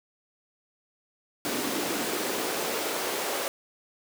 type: noise with high-pass filter sweep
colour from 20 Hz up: pink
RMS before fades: -30 dBFS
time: 1.45-3.48 s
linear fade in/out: 0 ms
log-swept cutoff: 260 to 490 Hz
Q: 2
effects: none